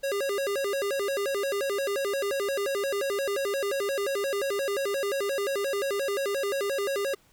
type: tone with vibrato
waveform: square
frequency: 470 Hz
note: A#4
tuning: 14 cents sharp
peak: -27 dBFS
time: 0.03-7.15 s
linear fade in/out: 10 ms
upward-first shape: square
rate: 5.7 Hz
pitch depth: 270 cents each way
effects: pink hiss -62 dBFS RMS until 7.32 s